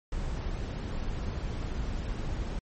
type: noise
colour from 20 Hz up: brown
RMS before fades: -33 dBFS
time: 0.12-2.59 s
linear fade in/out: 2 ms
effects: MP3 32 kbps